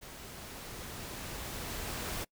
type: noise with level ramp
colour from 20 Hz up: pink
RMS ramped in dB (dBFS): -48 to -37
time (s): 0.01-2.25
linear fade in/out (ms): 20
effects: noise-tail reverb RT60 0.1 s tail -24 dB re dry